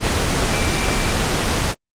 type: tone in noise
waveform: sine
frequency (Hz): 2343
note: D7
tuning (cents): -5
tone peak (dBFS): -27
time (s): 0.47-1.15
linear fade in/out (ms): 50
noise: pink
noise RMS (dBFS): -18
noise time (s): 0-1.75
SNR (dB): -12
effects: low-pass 8000 Hz 12 dB/octave + Opus 24 kbps